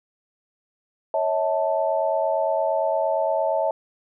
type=chord; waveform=sine; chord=A major; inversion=first; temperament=equal with one note detuned; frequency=554.4 / 643.1 / 880 Hz; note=C#5 / E5 / A5; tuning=0 / -43 / 0 cents; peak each=-25 / -22 / -26 dBFS; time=1.14-3.71 s; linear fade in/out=2 ms; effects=none